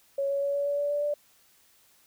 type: tone with pitch steps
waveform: sine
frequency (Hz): 554.4 / 558.9 / 563.4 / 568 / 572.6 / 577.3 / 582 / 586.7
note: C#5 / C#5 / C#5 / C#5 / D5 / D5 / D5 / D5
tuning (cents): 0 / +14 / +28 / +42 / -44 / -30 / -16 / -2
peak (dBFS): -25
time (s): 0.18-1.14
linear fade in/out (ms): 5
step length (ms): 120
effects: white hiss -62 dBFS RMS until 2.06 s